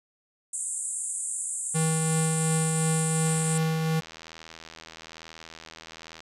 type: band-pass noise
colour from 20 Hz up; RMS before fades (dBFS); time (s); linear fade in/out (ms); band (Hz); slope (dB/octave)
white; -32; 0.53-3.58; 5; 7300 to 9600; 96
type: tone with tremolo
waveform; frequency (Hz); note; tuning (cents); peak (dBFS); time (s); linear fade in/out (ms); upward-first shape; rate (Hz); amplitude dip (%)
square; 160; D#3; +49; -23; 1.74-4.01; 20; triangle; 2.8; 30
type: click train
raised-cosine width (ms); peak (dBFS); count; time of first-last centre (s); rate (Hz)
0.2; -25; 239; 3.27-6.205; 81.1
effects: resampled to 32000 Hz